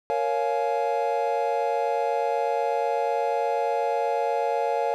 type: chord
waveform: triangle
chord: Bb minor seventh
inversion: none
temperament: equal with one note detuned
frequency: 466.2 / 554.4 / 698.5 / 842.2 Hz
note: Bb4 / Db5 / F5 / Ab5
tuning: 0 / 0 / 0 / +24 cents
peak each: -26 dBFS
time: 0.1-4.94 s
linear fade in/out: 0 ms
effects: none